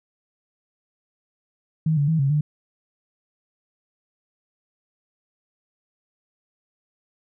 sine tone with pitch steps, 158.1 / 143.5 / 160.9 / 137.5 / 149.7 Hz, D#3 / D3 / E3 / C#3 / D3, +28 / -40 / -42 / -14 / +33 cents, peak -17 dBFS, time 1.86-2.41 s, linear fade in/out 5 ms, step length 110 ms, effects none

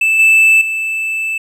triangle tone with level steps, 2637 Hz, E7, in tune, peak -8 / -4 / -14 dBFS, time 0.01-1.38 s, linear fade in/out 5 ms, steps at 0.19 / 0.61 s, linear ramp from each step 5 ms, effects none

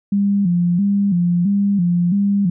sine tone with vibrato, 187.2 Hz, F#3, 20 cents sharp, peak -13 dBFS, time 0.12-2.5 s, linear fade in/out 5 ms, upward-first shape square, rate 1.5 Hz, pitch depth 120 cents each way, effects none

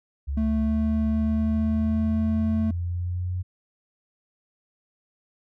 sine linear sweep, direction up, 69.3 to 91.1 Hz, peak -25 dBFS, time 0.27-3.43 s, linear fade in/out 20 ms
triangle tone, 220 Hz, A3, in tune, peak -20 dBFS, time 0.37-2.71 s, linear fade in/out 5 ms
effects none

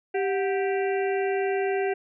harmonic tone with a mistuned harmonic, 392 Hz, G4, in tune, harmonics 1 / 2 / 4 / 5 / 6 / 7, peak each -24 / -30 / -36 / -38 / -40 / -41 dBFS, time 0.14-1.94 s, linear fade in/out 10 ms, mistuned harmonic 2, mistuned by -110 cents, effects none

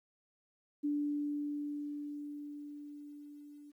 sine tone with level ramp, 292.2 Hz, D4, 9 cents flat, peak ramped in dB -30 to -51 dBFS, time 0.83-3.72 s, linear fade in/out 20 ms, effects 12-bit

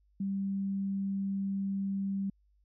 sine tone, 196 Hz, G3, in tune, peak -30 dBFS, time 0.2-2.3 s, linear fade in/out 5 ms, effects added 50 Hz sine -65 dBFS peak until 2.64 s

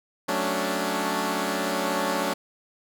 10% pulse chord, D major seventh, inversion first, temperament equal, 185 / 220 / 277.2 / 293.7 Hz, F#3 / A3 / C#4 / D4, 0 / 0 / 0 / 0 cents, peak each -22 dBFS, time 0.28-2.34 s, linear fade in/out 10 ms, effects none

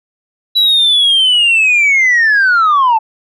sine linear sweep, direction down, 3951 to 856 Hz, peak -5 dBFS, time 0.55-2.99 s, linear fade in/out 20 ms, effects tanh soft clip ceiling -5 dBFS

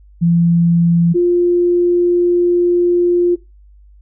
sine tone pair in turn, 170 / 351 Hz, F3 / F4, -46 / +9 cents, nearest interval octave + minor second, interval 1255 cents, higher second, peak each -9 dBFS, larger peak neither, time 0.21-1.14 / 1.14-3.36 s, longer second, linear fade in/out 20 ms, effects noise-tail reverb RT60 0.2 s tail -17 dB re dry + added 50 Hz sine -41 dBFS peak until 4.01 s

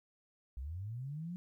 sine linear sweep, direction up, 58.6 to 182.3 Hz, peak -39 dBFS, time 0.57-1.36 s, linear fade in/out 0 ms, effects 13-bit

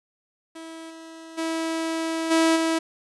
sawtooth tone with level steps, 325.4 Hz, E4, 22 cents flat, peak -33 / -36 / -21 / -13 / -17 dBFS, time 0.55-2.79 s, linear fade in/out 10 ms, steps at 0.89 / 1.37 / 2.3 / 2.55 s, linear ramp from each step 20 ms, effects resampled to 24000 Hz + 9-bit

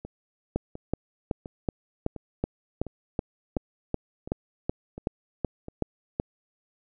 two click trains, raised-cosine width 2 ms, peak -12 / -24 dBFS, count 16 / 9, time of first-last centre 0.56-6.199 / 0.05-5.684 s, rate 2.66 / 1.42 Hz, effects none

